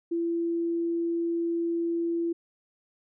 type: tone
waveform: sine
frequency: 337.4 Hz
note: E4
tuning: 40 cents sharp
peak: -25 dBFS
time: 0.11-2.33 s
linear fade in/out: 10 ms
effects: none